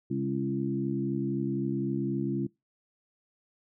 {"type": "harmonic tone with a mistuned harmonic", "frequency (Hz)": 67.7, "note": "C#2", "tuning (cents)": -40, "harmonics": [2, 3, 4, 5], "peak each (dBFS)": [-33, -33, -33, -33], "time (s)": [0.1, 2.47], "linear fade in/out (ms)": 10, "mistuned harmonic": 4, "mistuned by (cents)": 24, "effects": ["noise-tail reverb RT60 0.2 s tail -22 dB re dry"]}